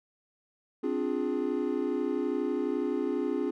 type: chord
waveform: triangle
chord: D half-diminished seventh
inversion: third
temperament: equal with one note detuned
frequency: 261.6 / 293.7 / 352.9 / 415.3 Hz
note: C4 / D4 / F4 / Ab4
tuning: 0 / 0 / +18 / 0 cents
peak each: -31 dBFS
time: 0.83-3.51 s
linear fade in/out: 10 ms
effects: none